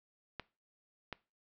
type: clicks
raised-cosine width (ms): 0.3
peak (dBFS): -23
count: 2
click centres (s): 0.397 / 1.127
effects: noise-tail reverb RT60 0.3 s tail -21 dB re dry + low-pass 5000 Hz 12 dB/octave